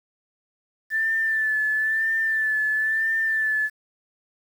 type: tone with vibrato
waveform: sine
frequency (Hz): 1760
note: A6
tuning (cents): 0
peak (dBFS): -20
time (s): 0.9-3.7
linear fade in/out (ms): 50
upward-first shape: sine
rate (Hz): 1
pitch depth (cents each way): 33
effects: 8-bit